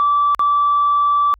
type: tone with dropouts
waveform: sine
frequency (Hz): 1160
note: D6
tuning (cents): -22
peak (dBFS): -11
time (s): 0-1.34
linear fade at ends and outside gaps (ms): 0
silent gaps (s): 0.348-0.394
effects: tanh soft clip ceiling -8 dBFS + added 50 Hz sine -46 dBFS peak until 1.39 s